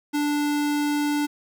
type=tone; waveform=square; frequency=293.3 Hz; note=D4; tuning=2 cents flat; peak=-22 dBFS; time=0.13-1.27 s; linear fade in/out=20 ms; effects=10-bit